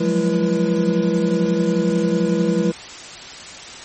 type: tone cluster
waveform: triangle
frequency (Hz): 173.4 / 184.6 / 209.5 / 335.8 / 484.8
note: F3 / F#3 / G#3 / E4 / B4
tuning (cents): -12 / -4 / +15 / +32 / -32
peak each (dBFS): -20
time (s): 0-2.72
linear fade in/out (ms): 10
effects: white hiss -35 dBFS RMS until 3.84 s + MP3 32 kbps